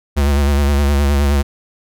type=tone with vibrato; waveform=square; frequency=71 Hz; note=C#2; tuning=42 cents sharp; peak=-12 dBFS; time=0.16-1.43 s; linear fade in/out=20 ms; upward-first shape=sine; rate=9.6 Hz; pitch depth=53 cents each way; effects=none